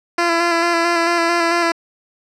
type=tone with vibrato; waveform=10% pulse; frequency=339.6 Hz; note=F4; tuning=48 cents flat; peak=-6 dBFS; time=0.18-1.72 s; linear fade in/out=5 ms; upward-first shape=square; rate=4.5 Hz; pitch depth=22 cents each way; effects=low-pass 6000 Hz 12 dB/octave